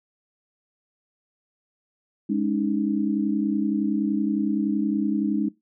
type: chord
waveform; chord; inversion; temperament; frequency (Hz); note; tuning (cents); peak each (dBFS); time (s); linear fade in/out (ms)
sine; Ab suspended fourth; none; equal with one note detuned; 207.7 / 280.4 / 311.1; Ab3 / Db4 / Eb4; 0 / +20 / 0; -24 / -26 / -26; 2.29-5.49; 10
effects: noise-tail reverb RT60 0.2 s tail -19 dB re dry